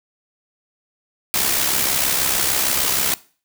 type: noise with amplitude modulation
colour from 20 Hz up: white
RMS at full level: -17 dBFS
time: 1.34-3.14 s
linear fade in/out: 0 ms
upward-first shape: sine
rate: 66.4 Hz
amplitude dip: 50%
effects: noise-tail reverb RT60 0.4 s tail -20 dB re dry